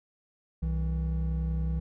triangle tone pair together, 64.2 / 161.77 Hz, C2 / E3, -32 / -32 cents, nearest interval octave + major third, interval 1600 cents, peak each -26 / -30 dBFS, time 0.62-1.8 s, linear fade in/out 10 ms, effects none

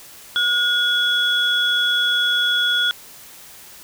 sine tone pair together, 1441 / 3375 Hz, F#6 / G#7, -46 / +27 cents, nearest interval octave + minor third, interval 1473 cents, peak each -18 / -17 dBFS, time 0.36-2.91 s, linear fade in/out 0 ms, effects tanh soft clip ceiling -10 dBFS + white hiss -42 dBFS RMS until 3.83 s

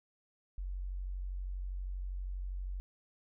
sine tone, 46.25 Hz, F#1, in tune, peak -36 dBFS, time 0.58-2.8 s, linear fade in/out 0 ms, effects none

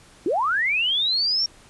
sine linear sweep, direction up, 293.7 to 5588 Hz, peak -19 dBFS, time 0.26-1.46 s, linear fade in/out 2 ms, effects pink hiss -51 dBFS RMS until 1.69 s + resampled to 24000 Hz

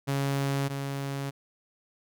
sawtooth tone pair in turn, 138.59 / 138.59 Hz, C#3 / C#3, 0 / 0 cents, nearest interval unison, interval 0 cents, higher neither, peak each -22 / -27 dBFS, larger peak first, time 0.07-0.69 / 0.69-1.31 s, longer neither, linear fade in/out 20 ms, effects none

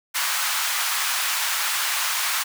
pink high-pass noise, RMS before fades -24 dBFS, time 0.14-2.44 s, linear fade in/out 20 ms, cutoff 1000 Hz, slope 24 dB/octave, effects none

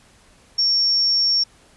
sine tone, 5490 Hz, F8, 31 cents flat, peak -15 dBFS, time 0.58-1.44 s, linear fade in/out 10 ms, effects pink hiss -53 dBFS RMS until 1.76 s + resampled to 24000 Hz

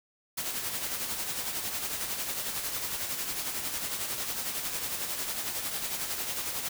white noise with tremolo, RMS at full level -32 dBFS, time 0.37-6.69 s, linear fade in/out 10 ms, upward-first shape sine, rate 11 Hz, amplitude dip 45%, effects none

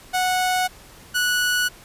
sawtooth tone pair in turn, 736 / 1472 Hz, F#5 / F#6, -9 / -9 cents, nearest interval octave, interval 1200 cents, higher second, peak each -15 dBFS, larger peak neither, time 0.13-0.68 / 1.14-1.69 s, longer neither, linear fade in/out 20 ms, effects pink hiss -46 dBFS RMS until 1.84 s + resampled to 32000 Hz

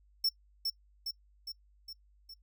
square tone with echo, 5400 Hz, E8, 41 cents sharp, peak -27 dBFS, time 0.24-0.29 s, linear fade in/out 5 ms, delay 410 ms, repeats 5, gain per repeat -4 dB, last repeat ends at 2.34 s, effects noise-tail reverb RT60 0.1 s tail -24 dB re dry + added 50 Hz sine -62 dBFS peak until 2.42 s

